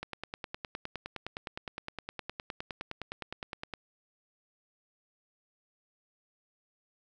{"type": "click train", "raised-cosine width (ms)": 0.3, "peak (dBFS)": -21, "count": 37, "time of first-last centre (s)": [0.03, 3.738], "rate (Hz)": 9.71, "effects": []}